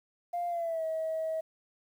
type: tone with pitch glide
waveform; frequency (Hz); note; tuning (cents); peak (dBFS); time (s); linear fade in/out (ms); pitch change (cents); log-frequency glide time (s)
sine; 698.5 to 640.5; F5 to E5; 0 to -50; -29; 0.33-1.41; 10; -150; 0.48-0.84
effects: tanh soft clip ceiling -26 dBFS + 10-bit